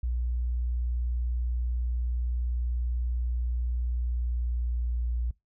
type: tone with pitch glide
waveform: sine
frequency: 60.3 to 59.57 Hz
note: B1 to A#1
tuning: -41 to +38 cents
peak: -26 dBFS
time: 0.03-5.31 s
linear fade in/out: 5 ms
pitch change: -21 cents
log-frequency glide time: 3.95-4.94 s
effects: noise-tail reverb RT60 0.2 s tail -23 dB re dry